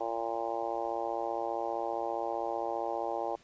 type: harmonic tone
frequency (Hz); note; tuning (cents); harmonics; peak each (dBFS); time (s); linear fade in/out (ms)
115.2; A#2; -20; 3 / 4 / 5 / 6 / 7 / 8 / 9; -40 / -40 / -37 / -39 / -36 / -43 / -46; 0-3.36; 10
effects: pink hiss -61 dBFS RMS until 3.43 s + resampled to 16000 Hz